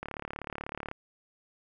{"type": "click train", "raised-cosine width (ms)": 0.5, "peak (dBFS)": -21, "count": 33, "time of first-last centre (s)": [0.03, 0.914], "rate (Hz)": 36.2, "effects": []}